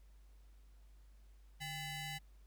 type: ring-modulated tone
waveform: 20% pulse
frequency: 943 Hz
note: A#5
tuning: 20 cents sharp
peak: -34 dBFS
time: 1.6-2.19 s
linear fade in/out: 20 ms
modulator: 1090 Hz
effects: added 50 Hz sine -58 dBFS peak until 2.46 s + pink hiss -75 dBFS RMS until 2.46 s